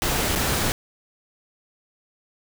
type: noise with dropouts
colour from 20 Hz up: pink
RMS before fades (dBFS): -23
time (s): 0.02-0.72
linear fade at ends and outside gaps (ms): 0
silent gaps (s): 0.352-0.358
effects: none